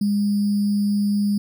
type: tone with sample-and-hold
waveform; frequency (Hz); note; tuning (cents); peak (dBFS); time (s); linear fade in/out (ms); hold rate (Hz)
sine; 204.3; G#3; -28; -17; 0.01-1.38; 5; 4900
effects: none